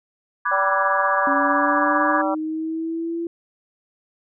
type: chord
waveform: sine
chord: G# half-diminished seventh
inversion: first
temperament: equal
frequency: 987.8 / 1174.7 / 1480 / 1661.2 Hz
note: B5 / D6 / F#6 / G#6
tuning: 0 / 0 / 0 / 0 cents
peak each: -26 / -22 / -28 / -24 dBFS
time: 0.45-2.22 s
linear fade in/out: 10 ms
type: harmonic tone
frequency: 193.2 Hz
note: G3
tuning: 25 cents flat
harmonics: 3 / 4 / 5 / 6 / 7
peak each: -24 / -26 / -28 / -30 / -31 dBFS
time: 0.51-2.35 s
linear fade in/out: 10 ms
type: linear sweep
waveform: sine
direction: up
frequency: 277.2 to 338.8 Hz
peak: -23 dBFS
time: 1.27-3.27 s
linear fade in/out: 2 ms
effects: none